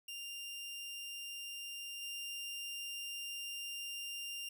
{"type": "tone with level steps", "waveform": "sawtooth", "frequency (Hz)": 2794, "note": "F7", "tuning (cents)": 0, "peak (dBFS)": [-40, -38], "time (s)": [0.08, 4.49], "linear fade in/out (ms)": 5, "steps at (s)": 2.01, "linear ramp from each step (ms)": 20, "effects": []}